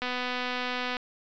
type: click train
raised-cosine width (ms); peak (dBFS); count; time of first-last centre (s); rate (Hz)
0.3; -16; 237; 0.02-0.968; 249
effects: resampled to 16000 Hz